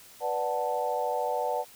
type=chord; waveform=sine; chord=B minor seventh; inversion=none; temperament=equal; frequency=493.9 / 587.3 / 740 / 880 Hz; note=B4 / D5 / F#5 / A5; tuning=0 / 0 / 0 / 0 cents; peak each=-32 dBFS; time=0.2-1.65 s; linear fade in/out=50 ms; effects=white hiss -52 dBFS RMS until 1.75 s